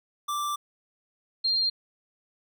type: tone pair in turn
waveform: square / sine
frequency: 1174.7 / 4196 Hz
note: D6 / C8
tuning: 0 / +4 cents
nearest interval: octave + minor seventh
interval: 2204 cents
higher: second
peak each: -28 / -22 dBFS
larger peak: second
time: 0.28-0.56 / 1.44-1.7 s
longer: first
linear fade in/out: 10 ms
effects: none